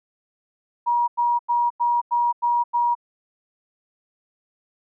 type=tone bursts; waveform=sine; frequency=955 Hz; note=A#5; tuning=42 cents sharp; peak=-17 dBFS; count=7; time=0.86-2.952 s; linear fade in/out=20 ms; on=220 ms; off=92 ms; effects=none